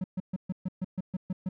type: tone bursts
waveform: triangle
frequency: 185 Hz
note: F#3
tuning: in tune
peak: -26 dBFS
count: 10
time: 0.01-1.49 s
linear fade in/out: 5 ms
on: 31 ms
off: 130 ms
effects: none